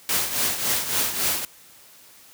white noise with tremolo, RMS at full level -21 dBFS, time 0.09-1.45 s, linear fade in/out 2 ms, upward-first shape triangle, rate 3.6 Hz, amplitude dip 70%, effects white hiss -50 dBFS RMS until 2.33 s + high-pass 60 Hz 12 dB/octave

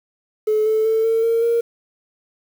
triangle tone with pitch steps, 430 / 437 / 444.1 / 451.4 / 458.7 / 466.2 Hz, A4 / A4 / A4 / A4 / A#4 / A#4, -40 / -12 / +16 / +44 / -28 / 0 cents, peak -11 dBFS, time 0.47-1.61 s, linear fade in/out 10 ms, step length 190 ms, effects tanh soft clip ceiling -12 dBFS + 7-bit

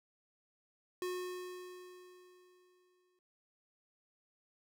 square tone with exponential decay, 362.9 Hz, F#4, 34 cents flat, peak -36 dBFS, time 1.02-3.19 s, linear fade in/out 1 ms, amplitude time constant 470 ms, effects none

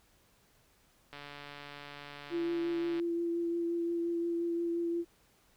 click train, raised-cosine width 0.3 ms, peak -30 dBFS, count 270, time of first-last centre 1.13-2.998 s, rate 144 Hz
sine tone with vibrato, 339.9 Hz, F4, 47 cents flat, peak -30 dBFS, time 2.3-5.05 s, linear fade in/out 50 ms, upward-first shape triangle, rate 5.7 Hz, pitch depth 15 cents each way
effects pink hiss -67 dBFS RMS until 5.56 s

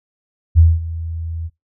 sine tone with ADSR envelope, 82.3 Hz, E2, 2 cents flat, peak -4 dBFS, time 0.55-1.5 s, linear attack 35 ms, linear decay 210 ms, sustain -18 dB, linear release 42 ms, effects noise-tail reverb RT60 0.2 s tail -24 dB re dry

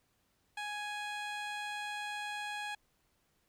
15% pulse tone with low-pass filter, 832 Hz, G#5, 3 cents sharp, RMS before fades -40 dBFS, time 0.57-2.75 s, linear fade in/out 5 ms, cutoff 8100 Hz, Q 0.53, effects pink hiss -75 dBFS RMS until 3.48 s

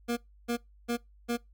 25% pulse tone bursts, 237.3 Hz, A#3, 31 cents sharp, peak -24 dBFS, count 4, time 0.08-1.374 s, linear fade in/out 20 ms, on 91 ms, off 310 ms, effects noise-tail reverb RT60 0.2 s tail -25 dB re dry + added 50 Hz sine -55 dBFS peak until 1.53 s

